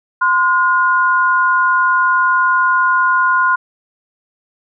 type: tone pair together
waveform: sine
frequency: 1035.3 / 1435 Hz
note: C6 / F6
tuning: -19 / +47 cents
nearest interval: tritone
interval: 566 cents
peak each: -13 dBFS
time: 0.21-3.56 s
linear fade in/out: 10 ms
effects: none